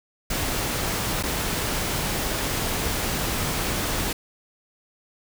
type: noise with dropouts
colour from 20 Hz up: pink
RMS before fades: -26 dBFS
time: 0.3-4.13 s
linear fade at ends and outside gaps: 5 ms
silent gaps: 1.228-1.234 s
effects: none